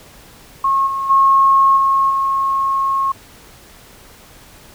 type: tone with level steps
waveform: sine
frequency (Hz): 1086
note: C#6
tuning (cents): -36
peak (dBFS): -12 / -18 / -8 / -11 / -14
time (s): 0.64-3.12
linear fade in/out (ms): 5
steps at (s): 0.86 / 1.09 / 1.76 / 2.09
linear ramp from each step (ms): 20
effects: pink hiss -43 dBFS RMS until 4.74 s